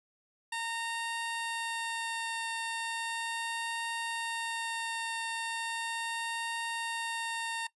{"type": "tone with vibrato", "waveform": "15% pulse", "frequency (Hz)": 918, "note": "A#5", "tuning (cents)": -27, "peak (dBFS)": -27, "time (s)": [0.52, 7.67], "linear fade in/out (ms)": 5, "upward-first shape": "triangle", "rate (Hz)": 0.37, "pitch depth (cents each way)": 10, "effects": ["noise-tail reverb RT60 0.1 s tail -18 dB re dry", "resampled to 24000 Hz"]}